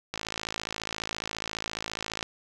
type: click train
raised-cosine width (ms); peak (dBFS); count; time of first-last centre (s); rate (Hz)
0.2; -14; 115; 0.14-2.228; 54.6
effects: none